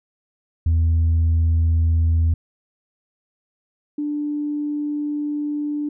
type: tone pair in turn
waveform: sine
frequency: 82 / 294.9 Hz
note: E2 / D4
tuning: -9 / +7 cents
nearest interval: octave + minor seventh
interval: 2216 cents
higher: second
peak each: -12 / -21 dBFS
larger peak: first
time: 0.66-2.34 / 3.98-5.89 s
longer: second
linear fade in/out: 5 ms
effects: tanh soft clip ceiling -13 dBFS